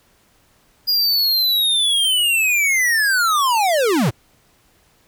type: linear sweep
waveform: square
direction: down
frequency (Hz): 4900 to 92.5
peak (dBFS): -15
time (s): 0.87-4.11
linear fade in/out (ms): 20
effects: pink hiss -57 dBFS RMS until 5.07 s